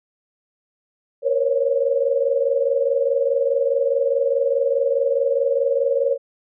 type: tone cluster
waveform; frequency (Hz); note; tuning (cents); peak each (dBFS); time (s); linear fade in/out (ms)
sine; 472.2 / 537 / 557; A#4 / C5 / C#5; +22 / +45 / +8; -21; 1.22-6.18; 50
effects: none